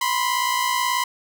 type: tone pair together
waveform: sawtooth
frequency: 982 / 1040.4 Hz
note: B5 / C6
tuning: -10 / -10 cents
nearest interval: minor second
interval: 100 cents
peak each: -19 dBFS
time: 0.01-1.04 s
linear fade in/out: 5 ms
effects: none